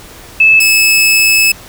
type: tone pair in turn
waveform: sine / sawtooth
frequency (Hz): 2614 / 2601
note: E7 / E7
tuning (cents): -15 / -24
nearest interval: unison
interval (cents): 9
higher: first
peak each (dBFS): -3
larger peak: neither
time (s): 0.4-0.6 / 0.6-1.52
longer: second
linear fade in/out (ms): 5
effects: pink hiss -34 dBFS RMS until 1.68 s